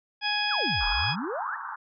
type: harmonic tone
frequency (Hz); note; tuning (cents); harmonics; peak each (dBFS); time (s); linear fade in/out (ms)
834; G#5; +7; 1 / 2 / 3 / 4 / 6; -31 / -31 / -31 / -31 / -31; 0.21-1.16; 50
type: exponential two-way sweep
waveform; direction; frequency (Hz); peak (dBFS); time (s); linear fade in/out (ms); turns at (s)
sine; down then up; 1908 to 34.65 to 1908; -30; 0.49-1.56; 20; 0.87
type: band-pass noise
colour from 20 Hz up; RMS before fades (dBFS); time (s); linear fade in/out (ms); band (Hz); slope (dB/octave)
pink; -36; 0.8-1.76; 10; 840 to 1600; 96
effects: none